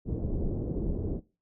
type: low-pass noise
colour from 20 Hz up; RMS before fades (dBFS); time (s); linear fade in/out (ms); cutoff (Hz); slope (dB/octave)
pink; -31; 0.05-1.21; 50; 440; 24
effects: noise-tail reverb RT60 0.3 s tail -19 dB re dry

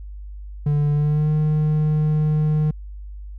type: tone with pitch glide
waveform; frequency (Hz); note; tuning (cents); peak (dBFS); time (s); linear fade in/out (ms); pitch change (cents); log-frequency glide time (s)
triangle; 146.83 to 152.89; D3 to D#3; 0 to -30; -14; 0.66-2.71; 5; +70; 0.93-1.3
effects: added 50 Hz sine -32 dBFS peak until 3.38 s

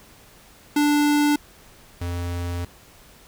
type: tone pair in turn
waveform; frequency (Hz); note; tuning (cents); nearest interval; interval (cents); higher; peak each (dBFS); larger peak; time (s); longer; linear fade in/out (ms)
square; 293.7 / 87.32; D4 / F2; 0 / 0; octave + major sixth; 2100; first; -17 / -26; first; 0.76-1.36 / 2.01-2.65; second; 5
effects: pink hiss -50 dBFS RMS until 3.27 s

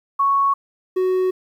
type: tone pair in turn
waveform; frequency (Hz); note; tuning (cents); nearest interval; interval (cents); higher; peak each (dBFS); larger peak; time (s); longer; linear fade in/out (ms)
sine / triangle; 1108.7 / 371; C#6 / F#4; 0 / +5; octave + perfect fifth; 1895; first; -14; neither; 0.19-0.54 / 0.96-1.31; neither; 10
effects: 9-bit

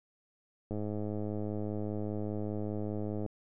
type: click train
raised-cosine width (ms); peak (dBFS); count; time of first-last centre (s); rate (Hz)
2; -24; 269; 0.71-3.262; 105
effects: none

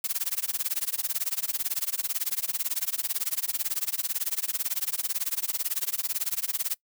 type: noise with tremolo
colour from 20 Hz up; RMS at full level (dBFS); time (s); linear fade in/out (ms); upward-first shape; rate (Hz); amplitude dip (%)
blue; -26; 0.04-6.75; 2; sine; 18; 100
effects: noise-tail reverb RT60 0.1 s tail -23 dB re dry

